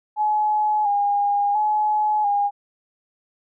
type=tone with vibrato; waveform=sine; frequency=830.6 Hz; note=G#5; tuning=in tune; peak=-17 dBFS; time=0.16-2.51 s; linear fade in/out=50 ms; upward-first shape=square; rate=0.72 Hz; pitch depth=37 cents each way; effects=none